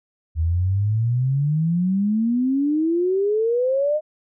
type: exponential sweep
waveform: sine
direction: up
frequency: 77.78 to 622.3 Hz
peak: -17 dBFS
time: 0.35-4.01 s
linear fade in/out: 50 ms
effects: none